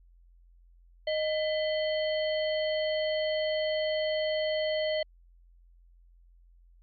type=harmonic tone with a mistuned harmonic; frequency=620 Hz; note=D#5; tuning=6 cents flat; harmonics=1 / 3 / 5 / 7; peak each=-27 / -37 / -37 / -40 dBFS; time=1.07-5.03 s; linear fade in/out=5 ms; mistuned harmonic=3; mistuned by=+130 cents; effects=added 43 Hz sine -55 dBFS peak until 6.82 s + MP3 64 kbps